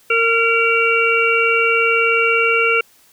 harmonic tone, 459.5 Hz, A#4, 25 cents flat, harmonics 1 / 3 / 5 / 6, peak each -18 / -18 / -18 / -18 dBFS, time 0.1-2.81 s, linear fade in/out 5 ms, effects white hiss -52 dBFS RMS until 3.12 s

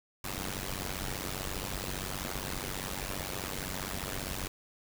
pink noise with amplitude modulation, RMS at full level -33 dBFS, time 0.24-4.48 s, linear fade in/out 5 ms, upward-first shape sine, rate 95.1 Hz, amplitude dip 95%, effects none

